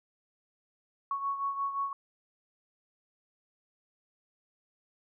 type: beating tone pair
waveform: sine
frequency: 1108.7 / 1114.4 Hz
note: C#6 / C#6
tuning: 0 / +9 cents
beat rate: 5.7 Hz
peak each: -31 / -38 dBFS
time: 1.11-1.93 s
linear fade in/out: 2 ms
effects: none